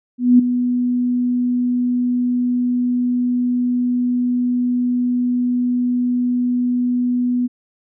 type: tone with ADSR envelope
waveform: sine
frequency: 246.4 Hz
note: B3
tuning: 4 cents flat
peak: -5 dBFS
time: 0.18-7.48 s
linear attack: 210 ms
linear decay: 9 ms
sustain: -10 dB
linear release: 25 ms
effects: none